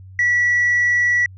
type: tone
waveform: sine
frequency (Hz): 1945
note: B6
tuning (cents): -27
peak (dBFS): -12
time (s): 0.19-1.26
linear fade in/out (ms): 2
effects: tanh soft clip ceiling -11 dBFS + added 94 Hz sine -37 dBFS peak until 1.37 s